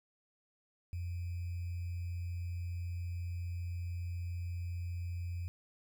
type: tone with sample-and-hold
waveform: sine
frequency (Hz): 87.31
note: F2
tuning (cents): 0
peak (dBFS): -36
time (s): 0.93-5.48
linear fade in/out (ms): 0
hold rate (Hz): 2450
effects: none